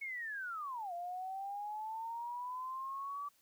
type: linear two-way sweep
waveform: sine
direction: down then up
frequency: 2217 to 687 to 1156 Hz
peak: -39 dBFS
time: 0.01-3.29 s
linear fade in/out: 10 ms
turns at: 0.93 s
effects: white hiss -71 dBFS RMS until 3.41 s